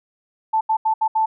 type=tone bursts at uneven times; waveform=sine; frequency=880 Hz; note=A5; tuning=in tune; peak=-15 dBFS; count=5; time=0.53-0.61 / 0.69-0.77 / 0.85-0.94 / 1.01-1.08 / 1.15-1.26 s; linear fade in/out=10 ms; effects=none